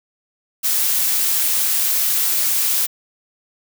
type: noise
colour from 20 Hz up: blue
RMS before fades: -18 dBFS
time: 0.63-2.87 s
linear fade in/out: 20 ms
effects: none